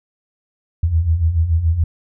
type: beating tone pair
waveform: sine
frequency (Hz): 77.3 / 84.3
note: D#2 / E2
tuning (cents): -11 / +39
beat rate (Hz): 7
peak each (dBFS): -20 / -14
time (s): 0.83-1.84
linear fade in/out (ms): 5
effects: none